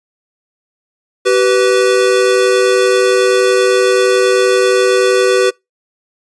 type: tone pair together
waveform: square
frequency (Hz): 383.3 / 493.9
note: G4 / B4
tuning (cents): -39 / 0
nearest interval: major third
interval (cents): 439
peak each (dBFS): -12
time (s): 1.25-5.51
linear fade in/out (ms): 20
effects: noise-tail reverb RT60 0.2 s tail -26 dB re dry + resampled to 22050 Hz